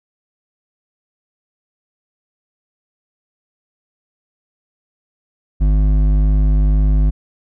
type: tone with hard clipping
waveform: triangle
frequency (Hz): 51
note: G#1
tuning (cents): -31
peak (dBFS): -12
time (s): 5.6-7.11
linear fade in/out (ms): 20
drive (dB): 13
effects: none